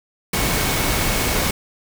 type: tone in noise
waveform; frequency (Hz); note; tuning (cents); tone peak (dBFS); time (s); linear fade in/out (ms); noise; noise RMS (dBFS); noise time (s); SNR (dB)
sine; 2209; C#7; -7; -31; 0.33-1.51; 5; pink; -20; 0.33-1.51; -14
effects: none

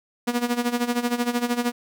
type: tone with tremolo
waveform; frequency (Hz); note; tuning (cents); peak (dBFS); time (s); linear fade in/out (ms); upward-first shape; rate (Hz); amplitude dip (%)
sawtooth; 241.1; B3; -41; -15; 0.27-1.72; 10; sine; 13; 80
effects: none

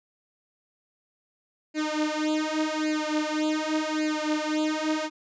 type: tone with flanger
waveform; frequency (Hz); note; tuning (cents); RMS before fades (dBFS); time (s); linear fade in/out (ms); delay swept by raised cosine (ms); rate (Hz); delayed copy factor
sawtooth; 308.1; D#4; -17; -27; 1.74-5.1; 50; 0.43 to 6.23; 0.87; +1
effects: resampled to 16000 Hz

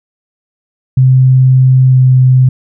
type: tone with pitch glide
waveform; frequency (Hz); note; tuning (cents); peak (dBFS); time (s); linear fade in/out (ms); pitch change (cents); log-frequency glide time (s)
sine; 129.9 to 128.78; C3 to C3; -12 to -27; -3; 0.97-2.49; 5; -15; 1.88-1.99
effects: none

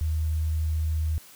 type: tone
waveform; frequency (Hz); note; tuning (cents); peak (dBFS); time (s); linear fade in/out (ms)
sine; 78.6; D#2; +18; -23; 0.01-1.18; 0
effects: white hiss -50 dBFS RMS until 1.35 s

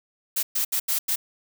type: noise bursts at uneven times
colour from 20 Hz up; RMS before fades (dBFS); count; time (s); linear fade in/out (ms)
blue; -24; 5; 0.36-0.43 / 0.55-0.65 / 0.72-0.8 / 0.88-0.99 / 1.08-1.16; 10
effects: none

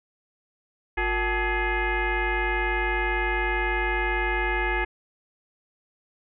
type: tone with frequency modulation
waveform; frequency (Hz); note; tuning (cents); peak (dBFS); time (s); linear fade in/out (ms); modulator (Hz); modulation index
sine; 868; A5; -24; -22; 0.97-4.85; 10; 409; 3.5
effects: none

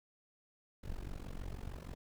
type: noise with amplitude modulation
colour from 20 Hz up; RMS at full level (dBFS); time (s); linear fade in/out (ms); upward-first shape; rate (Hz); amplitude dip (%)
brown; -40; 0.83-1.95; 10; sine; 46.4; 90
effects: none

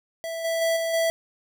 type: tone with level steps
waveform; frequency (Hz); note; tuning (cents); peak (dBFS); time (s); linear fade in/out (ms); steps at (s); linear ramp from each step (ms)
square; 659.3; E5; 0; -30 / -24 / -21 / -25 / -21; 0.24-1.1; 0; 0.44 / 0.61 / 0.76 / 0.93; 10
effects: none

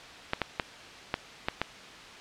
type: clicks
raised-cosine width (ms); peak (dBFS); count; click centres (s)
0.3; -10; 6; 0.334 / 0.417 / 0.598 / 1.141 / 1.485 / 1.616
effects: white hiss -46 dBFS RMS until 2.2 s + low-pass 4000 Hz 12 dB/octave

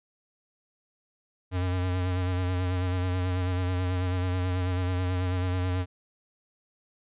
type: tone with vibrato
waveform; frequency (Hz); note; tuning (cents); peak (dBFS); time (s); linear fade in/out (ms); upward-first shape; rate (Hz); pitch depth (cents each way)
square; 91; F#2; -28; -26; 1.51-5.86; 50; sine; 9.2; 33
effects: resampled to 8000 Hz

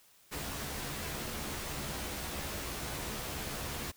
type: noise with comb filter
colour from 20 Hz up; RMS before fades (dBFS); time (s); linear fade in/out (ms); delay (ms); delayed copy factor
pink; -39; 0.31-3.92; 20; 14; +0.6
effects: white hiss -63 dBFS RMS until 3.96 s

